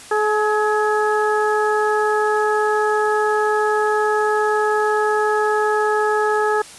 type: harmonic tone with a mistuned harmonic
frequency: 425.6 Hz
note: G#4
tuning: 42 cents sharp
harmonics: 1 / 2 / 3 / 4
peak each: -18 / -21 / -23 / -24 dBFS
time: 0.11-6.62 s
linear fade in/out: 5 ms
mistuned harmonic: 4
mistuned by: -27 cents
effects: white hiss -39 dBFS RMS until 6.78 s + resampled to 24000 Hz